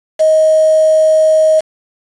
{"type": "tone with quantisation", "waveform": "sine", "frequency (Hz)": 629, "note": "D#5", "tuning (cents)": 19, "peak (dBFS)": -6, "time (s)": [0.19, 1.61], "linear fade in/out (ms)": 20, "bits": 4, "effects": ["resampled to 22050 Hz"]}